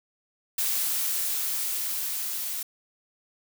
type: noise with level ramp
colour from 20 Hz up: blue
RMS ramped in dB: -26 to -32 dBFS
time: 0.58-2.63 s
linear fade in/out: 5 ms
effects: none